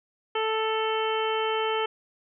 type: harmonic tone with a mistuned harmonic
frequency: 440 Hz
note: A4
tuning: in tune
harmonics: 1 / 2 / 3 / 4 / 5 / 6 / 7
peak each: -27 / -30 / -32 / -39 / -37 / -38 / -34 dBFS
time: 0.35-1.86 s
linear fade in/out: 5 ms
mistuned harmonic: 6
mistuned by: +28 cents
effects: none

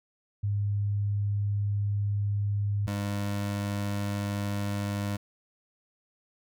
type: tone pair in turn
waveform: sine / 25% pulse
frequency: 102 / 101.51 Hz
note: G#2 / G#2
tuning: -31 / -39 cents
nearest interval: unison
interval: 8 cents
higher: first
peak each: -25 dBFS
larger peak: neither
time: 0.43-2.87 / 2.87-5.17 s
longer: first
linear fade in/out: 10 ms
effects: none

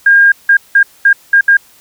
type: tone bursts at uneven times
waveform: sine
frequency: 1614 Hz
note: G#6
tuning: 50 cents flat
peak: -3 dBFS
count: 6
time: 0.06-0.32 / 0.49-0.57 / 0.75-0.83 / 1.05-1.13 / 1.33-1.41 / 1.48-1.57 s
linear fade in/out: 5 ms
effects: white hiss -45 dBFS RMS until 1.8 s

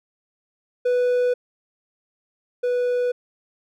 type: tone pair in turn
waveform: triangle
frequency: 493.9 / 492 Hz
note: B4 / B4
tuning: 0 / -7 cents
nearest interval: unison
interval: 7 cents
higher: first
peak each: -15 / -17 dBFS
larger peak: first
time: 0.85-1.34 / 2.63-3.12 s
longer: neither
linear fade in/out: 10 ms
effects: none

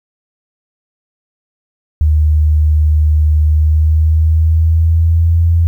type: tone with pitch glide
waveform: sine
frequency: 76.5 to 83.91 Hz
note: D#2 to E2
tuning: -29 to +31 cents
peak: -7 dBFS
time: 2.01-5.67 s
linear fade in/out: 0 ms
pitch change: +160 cents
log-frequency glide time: 3.45-5.46 s
effects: 8-bit

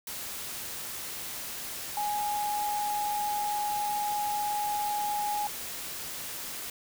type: tone in noise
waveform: sine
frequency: 830.6 Hz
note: G#5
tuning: in tune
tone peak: -28 dBFS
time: 1.97-5.47 s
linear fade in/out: 2 ms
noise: white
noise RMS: -38 dBFS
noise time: 0.07-6.7 s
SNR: +7 dB
effects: none

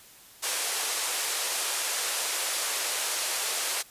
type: band-pass noise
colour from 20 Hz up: white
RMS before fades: -30 dBFS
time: 0.42-3.83 s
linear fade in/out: 20 ms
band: 420 to 11000 Hz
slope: 24 dB/octave
effects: white hiss -52 dBFS RMS until 3.9 s + resampled to 32000 Hz

